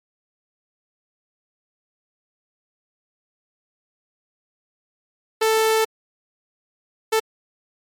sawtooth tone bursts at uneven times, 441.5 Hz, A4, 6 cents sharp, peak -12 dBFS, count 2, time 5.41-5.85 / 7.12-7.2 s, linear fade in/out 10 ms, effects MP3 64 kbps

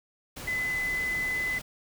sine tone in noise, 2016 Hz, B6, 35 cents sharp, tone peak -27 dBFS, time 0.47-1.59 s, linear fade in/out 10 ms, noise pink, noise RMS -40 dBFS, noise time 0.36-1.62 s, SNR +10 dB, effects none

